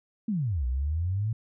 sine exponential two-way sweep, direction down then up, 233.6 to 60 to 115.1 Hz, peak -25 dBFS, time 0.28-1.33 s, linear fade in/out 5 ms, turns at 0.66 s, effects none

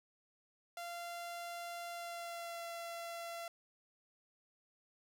sawtooth tone with pitch glide, 690 to 679.3 Hz, F5 to F5, -21 to -48 cents, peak -39 dBFS, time 0.77-3.48 s, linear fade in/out 2 ms, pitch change -27 cents, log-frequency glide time 1.91-2.66 s, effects none

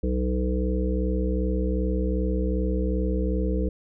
harmonic tone, 62.6 Hz, B1, 24 cents sharp, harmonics 1 / 3 / 5 / 7 / 8, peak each -24 / -29 / -31 / -32 / -33 dBFS, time 0.03-3.69 s, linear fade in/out 5 ms, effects none

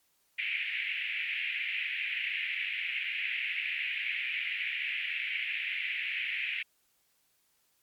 white band-pass noise, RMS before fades -34 dBFS, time 0.38-6.63 s, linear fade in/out 10 ms, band 2000 to 2700 Hz, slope 48 dB/octave, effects white hiss -72 dBFS RMS until 7.82 s + MP3 96 kbps

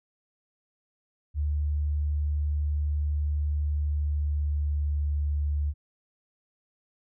sine tone with pitch glide, 74 to 73.28 Hz, D2 to D2, +14 to -3 cents, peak -24 dBFS, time 1.34-5.74 s, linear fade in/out 50 ms, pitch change -17 cents, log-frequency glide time 3.72-5.08 s, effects none

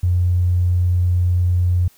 triangle tone with tanh clipping, 89.1 Hz, F2, 35 cents sharp, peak -13 dBFS, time 0.03-1.88 s, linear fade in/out 5 ms, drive 3 dB, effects white hiss -53 dBFS RMS until 1.97 s

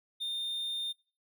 triangle tone, 3631 Hz, A#7, 46 cents flat, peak -31 dBFS, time 0.2-0.93 s, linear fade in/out 20 ms, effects noise-tail reverb RT60 0.4 s tail -24 dB re dry

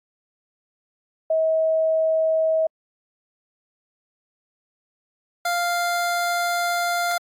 sine / 25% pulse tone pair in turn, 640 / 697.6 Hz, D#5 / F5, +49 / -2 cents, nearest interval minor second, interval 149 cents, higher second, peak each -17 dBFS, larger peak neither, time 1.3-2.67 / 5.45-7.18 s, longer second, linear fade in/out 5 ms, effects AAC 64 kbps

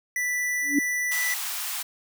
square tone, 1975.5 Hz, B6, in tune, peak -25 dBFS, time 0.16-1.34 s, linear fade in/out 2 ms
sine tone with exponential growth, 285.4 Hz, D4, 49 cents flat, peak -15 dBFS, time 0.62-0.79 s, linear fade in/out 5 ms, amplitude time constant 36 ms
white high-pass noise, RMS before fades -31 dBFS, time 1.11-1.83 s, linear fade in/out 10 ms, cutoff 720 Hz, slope 48 dB/octave
effects none

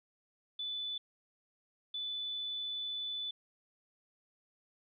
sine tone bursts at uneven times, 3488 Hz, A7, 16 cents flat, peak -36 dBFS, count 2, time 0.59-0.98 / 1.94-3.31 s, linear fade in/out 5 ms, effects none

